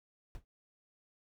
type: noise with exponential decay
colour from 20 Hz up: brown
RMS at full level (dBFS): -39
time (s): 0.35-0.45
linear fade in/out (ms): 0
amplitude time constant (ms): 20
effects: none